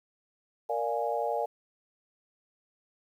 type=chord; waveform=sine; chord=Bb dominant seventh; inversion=none; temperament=equal; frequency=466.2 / 587.3 / 698.5 / 830.6 Hz; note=Bb4 / D5 / F5 / Ab5; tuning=0 / 0 / 0 / 0 cents; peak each=-33 dBFS; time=0.69-1.46 s; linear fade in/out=10 ms; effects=10-bit